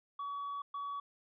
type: tone bursts at uneven times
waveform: triangle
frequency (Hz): 1133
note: C#6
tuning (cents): +37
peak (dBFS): -35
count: 2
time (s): 0.19-0.62 / 0.74-1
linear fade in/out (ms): 5
effects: tanh soft clip ceiling -31 dBFS + resampled to 11025 Hz